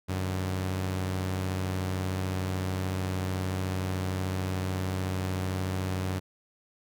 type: tone pair together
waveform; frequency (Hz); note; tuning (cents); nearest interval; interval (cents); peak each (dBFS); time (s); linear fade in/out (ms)
sawtooth; 93.5 / 148.42; F#2 / D3; +19 / +19; minor sixth; 800; -25 / -35; 0.08-6.2; 20
effects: none